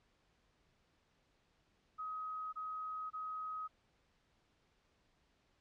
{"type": "tone bursts", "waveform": "sine", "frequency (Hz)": 1264, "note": "D#6", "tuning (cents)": 27, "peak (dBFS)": -40, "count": 3, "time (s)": [1.98, 3.68], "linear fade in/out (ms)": 20, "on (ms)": 550, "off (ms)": 25, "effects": ["pink hiss -75 dBFS RMS until 5.6 s", "low-pass 5000 Hz 12 dB/octave"]}